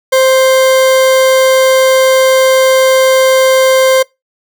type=tone; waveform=40% pulse; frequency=524 Hz; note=C5; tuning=2 cents sharp; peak=-5 dBFS; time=0.12-4.03 s; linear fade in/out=10 ms; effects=noise-tail reverb RT60 0.2 s tail -24 dB re dry